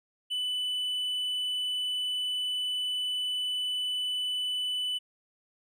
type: tone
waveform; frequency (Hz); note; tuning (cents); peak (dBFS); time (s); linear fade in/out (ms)
triangle; 2990; F#7; +17; -27; 0.3-4.99; 20
effects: none